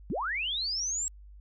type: linear sweep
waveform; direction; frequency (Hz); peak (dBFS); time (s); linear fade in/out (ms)
sine; up; 130.8 to 7710; -29; 0.1-1.08; 0
effects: added 50 Hz sine -47 dBFS peak until 1.4 s

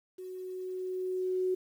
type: tone with level ramp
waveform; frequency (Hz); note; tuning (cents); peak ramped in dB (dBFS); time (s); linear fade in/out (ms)
sine; 370; F#4; 0; -40 to -26; 0.18-1.55; 10
effects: 10-bit

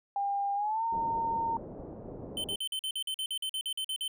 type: tone with pitch glide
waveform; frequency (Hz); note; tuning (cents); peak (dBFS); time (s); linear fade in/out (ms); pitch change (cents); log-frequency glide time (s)
sine; 801 to 914.8; G5 to A#5; +37 to -33; -28; 0.16-1.57; 2; +230; 0.55-0.84
type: low-pass noise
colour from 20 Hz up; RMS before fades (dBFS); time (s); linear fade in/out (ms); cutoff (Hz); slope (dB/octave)
white; -43; 0.92-2.56; 10; 570; 24
type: tone bursts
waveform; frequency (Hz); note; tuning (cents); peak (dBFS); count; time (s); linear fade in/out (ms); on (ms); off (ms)
square; 3076; G7; -33; -32; 15; 2.37-4.079; 2; 71; 46
effects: none

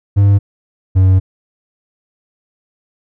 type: tone pair in turn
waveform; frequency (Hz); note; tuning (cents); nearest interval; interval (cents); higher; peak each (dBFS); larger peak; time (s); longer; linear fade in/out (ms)
triangle; 100.1 / 94.04; G2 / F#2; +37 / +29; minor second; 108; first; -4; neither; 0.16-0.39 / 0.95-1.2; second; 20
effects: none

